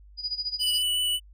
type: tone with tremolo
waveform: sine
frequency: 4922 Hz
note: D#8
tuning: 20 cents flat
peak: -25 dBFS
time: 0.17-0.83 s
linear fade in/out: 50 ms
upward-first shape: sine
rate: 14 Hz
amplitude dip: 85%
type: tone with vibrato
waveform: square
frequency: 2966 Hz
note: F#7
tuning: 4 cents sharp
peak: -24 dBFS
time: 0.59-1.2 s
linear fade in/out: 50 ms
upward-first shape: triangle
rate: 5.4 Hz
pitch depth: 12 cents each way
effects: added 50 Hz sine -48 dBFS peak until 1.33 s